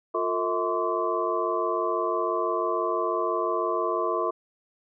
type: tone cluster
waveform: sine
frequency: 355.7 / 452 / 644 / 1037 / 1143 Hz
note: F4 / A4 / E5 / C6 / D6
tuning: +32 / +47 / -41 / -16 / -47 cents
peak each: -30 dBFS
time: 0.14-4.31 s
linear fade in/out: 10 ms
effects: none